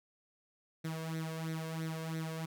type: tone with flanger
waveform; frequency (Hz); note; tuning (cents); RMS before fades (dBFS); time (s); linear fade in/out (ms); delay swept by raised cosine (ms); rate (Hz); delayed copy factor
sawtooth; 161; E3; -41; -39; 0.84-2.46; 10; 0.5 to 1.9; 3; +0.7
effects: none